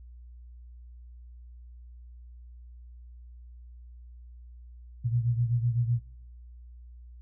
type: beating tone pair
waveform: sine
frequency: 117.6 / 125.5 Hz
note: A#2 / B2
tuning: +16 / +28 cents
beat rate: 7.9 Hz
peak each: -25 / -30 dBFS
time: 5.04-6 s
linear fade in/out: 20 ms
effects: noise-tail reverb RT60 0.8 s tail -25 dB re dry + added 60 Hz sine -45 dBFS peak until 7.21 s